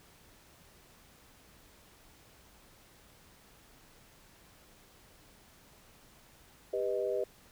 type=chord; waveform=sine; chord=G augmented; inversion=none; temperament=equal with one note detuned; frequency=397 / 493.9 / 622.3 Hz; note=G4 / B4 / D#5; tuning=+22 / 0 / 0 cents; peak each=-34 / -34 / -35 dBFS; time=6.73-7.24 s; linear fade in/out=5 ms; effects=pink hiss -60 dBFS RMS until 7.51 s